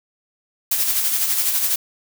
blue noise with tremolo, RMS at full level -18 dBFS, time 0.71-1.76 s, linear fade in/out 5 ms, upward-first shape sine, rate 12 Hz, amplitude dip 45%, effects none

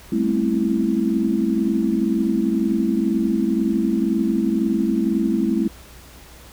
sine tone cluster, 198 / 220 / 255.4 / 266.9 / 330.7 Hz, G3 / A3 / C4 / C4 / E4, +18 / 0 / -42 / +35 / +6 cents, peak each -24 / -21 / -30 / -25 / -22 dBFS, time 0.12-5.68 s, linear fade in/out 5 ms, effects added 60 Hz sine -45 dBFS peak until 6.52 s + pink hiss -45 dBFS RMS until 6.52 s

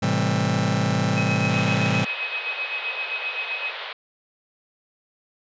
sawtooth chord, A minor seventh, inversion none, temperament just, 110 / 132 / 165 / 198 Hz, A2 / C3 / E3 / G3, 0 / +16 / +2 / +18 cents, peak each -21 dBFS, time 0.02-2.05 s, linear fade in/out 10 ms
sine tone with tremolo, 2541 Hz, D#7, 36 cents sharp, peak -24 dBFS, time 1.16-3.72 s, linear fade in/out 20 ms, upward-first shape sine, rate 7.7 Hz, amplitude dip 70%
white band-pass noise, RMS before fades -34 dBFS, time 1.5-3.93 s, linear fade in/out 5 ms, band 440 to 3800 Hz, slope 48 dB/octave
effects resampled to 16000 Hz

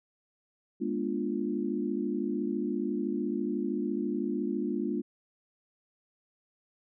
sine chord, G# diminished seventh, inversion none, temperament equal with one note detuned, 207.7 / 241.7 / 293.7 / 349.2 Hz, G#3 / B3 / D4 / F4, 0 / -37 / 0 / 0 cents, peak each -34 dBFS, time 0.8-5.02 s, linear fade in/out 20 ms, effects none

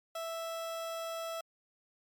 30% pulse tone, 659.3 Hz, E5, in tune, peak -34 dBFS, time 0.15-1.41 s, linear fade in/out 5 ms, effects MP3 96 kbps

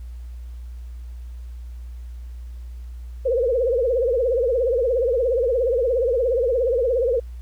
sine tone with vibrato, 493.9 Hz, B4, in tune, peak -17 dBFS, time 3.25-7.2 s, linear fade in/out 10 ms, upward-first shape triangle, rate 17 Hz, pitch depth 180 cents each way, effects added 60 Hz sine -32 dBFS peak until 7.41 s + pink hiss -59 dBFS RMS until 7.41 s

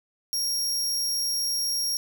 sawtooth tone, 5588 Hz, F8, in tune, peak -22 dBFS, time 0.33-1.97 s, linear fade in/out 0 ms, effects none

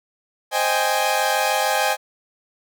sawtooth chord, Ab major seventh, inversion first, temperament equal, 523.3 / 622.3 / 784 / 830.6 Hz, C5 / Eb5 / G5 / Ab5, 0 / 0 / 0 / 0 cents, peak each -22 / -21 / -20 / -18 dBFS, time 0.51-1.97 s, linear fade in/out 50 ms, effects none

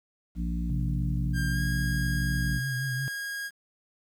harmonic tone, 58.27 Hz, A#1, in tune, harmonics 1 / 3 / 4 / 5, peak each -29 / -32 / -40 / -40 dBFS, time 0.35-2.61 s, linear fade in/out 50 ms
sine tone with vibrato, 130.81 Hz, C3, in tune, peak -29 dBFS, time 0.7-3.08 s, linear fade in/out 0 ms, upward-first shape triangle, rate 5.7 Hz, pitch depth 85 cents each way
45% pulse tone with pitch glide, 1598 to 1635.4 Hz, G6 to G#6, +33 to -27 cents, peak -32 dBFS, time 1.33-3.51 s, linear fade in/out 50 ms, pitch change +40 cents, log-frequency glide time 1.51-1.6 s
effects 10-bit

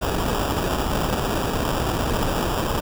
pink noise with sample-and-hold, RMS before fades -23 dBFS, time 0.01-2.81 s, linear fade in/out 20 ms, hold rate 2100 Hz, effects none

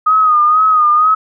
sine tone with vibrato, 1243 Hz, D#6, 2 cents flat, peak -7 dBFS, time 0.06-1.15 s, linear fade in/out 10 ms, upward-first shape sine, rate 2.1 Hz, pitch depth 56 cents each way, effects none

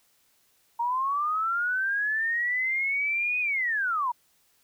sine linear two-way sweep, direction up then down, 925 to 2505 to 925 Hz, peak -24 dBFS, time 0.79-4.12 s, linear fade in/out 10 ms, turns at 3.4 s, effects white hiss -66 dBFS RMS until 4.63 s

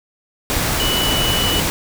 sine tone in noise, 2960 Hz, F#7, in tune, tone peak -19 dBFS, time 0.8-1.6 s, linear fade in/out 0 ms, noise pink, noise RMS -19 dBFS, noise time 0.5-1.7 s, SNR -3 dB, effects none

